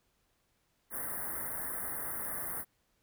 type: band-stop noise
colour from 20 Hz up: white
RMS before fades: -38 dBFS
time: 0.9-2.65 s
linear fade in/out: 50 ms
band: 2000 to 9200 Hz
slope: 96 dB/octave
effects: pink hiss -75 dBFS RMS until 3.02 s